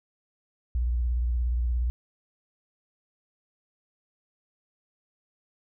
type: tone with vibrato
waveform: sine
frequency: 60 Hz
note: B1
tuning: 49 cents flat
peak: -23 dBFS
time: 0.75-1.9 s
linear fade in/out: 0 ms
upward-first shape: sine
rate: 17 Hz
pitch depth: 94 cents each way
effects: none